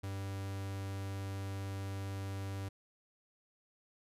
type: tone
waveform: 45% pulse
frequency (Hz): 97.8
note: G2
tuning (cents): -4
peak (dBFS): -38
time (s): 0.03-2.69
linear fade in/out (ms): 10
effects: resampled to 32000 Hz